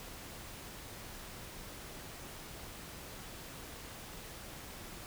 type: silence
effects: pink hiss -48 dBFS RMS until 5.06 s